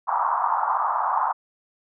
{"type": "band-pass noise", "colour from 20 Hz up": "pink", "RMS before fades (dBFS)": -23, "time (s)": [0.07, 1.33], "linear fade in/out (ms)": 20, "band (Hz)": [800, 1200], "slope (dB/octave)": 48, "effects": []}